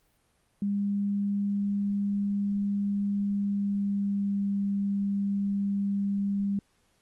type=tone with pitch glide; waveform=sine; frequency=201.5 to 199.65 Hz; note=G3 to G3; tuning=+48 to +32 cents; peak=-25 dBFS; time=0.62-6.59 s; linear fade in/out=2 ms; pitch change=-16 cents; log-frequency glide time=3.26-4.48 s; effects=pink hiss -69 dBFS RMS until 7.01 s + Opus 32 kbps